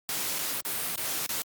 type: noise with dropouts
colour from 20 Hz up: white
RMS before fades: -31 dBFS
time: 0.09-1.42 s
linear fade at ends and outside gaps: 0 ms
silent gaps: 0.386-0.39 / 0.606-0.65 / 0.958-0.977 / 1.263-1.292 s
effects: high-pass 100 Hz 12 dB/octave + Opus 48 kbps